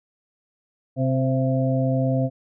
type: harmonic tone with a mistuned harmonic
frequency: 130.81 Hz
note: C3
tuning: in tune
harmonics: 1 / 2 / 4 / 5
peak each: -21 / -24 / -27 / -28 dBFS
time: 0.96-2.3 s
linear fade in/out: 50 ms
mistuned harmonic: 5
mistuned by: +35 cents
effects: none